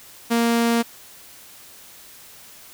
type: tone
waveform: sawtooth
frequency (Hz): 233.1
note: A#3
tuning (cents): 0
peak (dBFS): -13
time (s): 0.3-0.83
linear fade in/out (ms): 20
effects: white hiss -45 dBFS RMS until 2.73 s